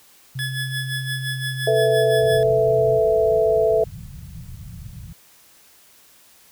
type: tone with pitch glide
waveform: sine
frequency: 130.81 to 128.79 Hz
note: C3 to C3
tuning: 0 to -27 cents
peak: -26 dBFS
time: 0.35-2.99 s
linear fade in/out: 10 ms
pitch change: -27 cents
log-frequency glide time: 1.21-2.16 s
type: tone with tremolo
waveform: 25% pulse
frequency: 1704 Hz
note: G#6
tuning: 44 cents sharp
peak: -20 dBFS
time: 0.39-2.43 s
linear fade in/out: 0 ms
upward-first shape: sine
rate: 5.8 Hz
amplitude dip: 70%
type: chord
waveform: sine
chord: A suspended second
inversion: none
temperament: just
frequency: 440 / 495 / 660 Hz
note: A4 / B4 / E5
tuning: 0 / +4 / +2 cents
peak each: -18 / -23 / -18 dBFS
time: 1.67-3.84 s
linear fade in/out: 5 ms
type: low-pass noise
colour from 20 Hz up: white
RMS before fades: -37 dBFS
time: 2.19-5.13 s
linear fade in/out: 0 ms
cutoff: 170 Hz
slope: 48 dB/octave
effects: white hiss -52 dBFS RMS until 6.51 s